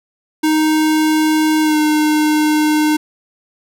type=tone with pitch glide; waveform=square; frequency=311.1 to 304.9 Hz; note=D#4 to D#4; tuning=0 to -35 cents; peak=-12 dBFS; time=0.43-2.97 s; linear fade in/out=10 ms; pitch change=-35 cents; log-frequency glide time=1.62-1.77 s; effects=none